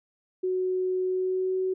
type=tone with pitch glide; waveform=sine; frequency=370 to 374.5 Hz; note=F#4 to F#4; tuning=0 to +21 cents; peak=-24 dBFS; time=0.43-1.74 s; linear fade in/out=10 ms; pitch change=+21 cents; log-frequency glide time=1.04-1.57 s; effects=none